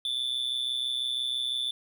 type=tone with amplitude modulation; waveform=triangle; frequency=3509 Hz; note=A7; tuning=5 cents flat; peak=-23 dBFS; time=0.05-1.71 s; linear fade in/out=2 ms; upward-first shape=sine; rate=126 Hz; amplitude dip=75%; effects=none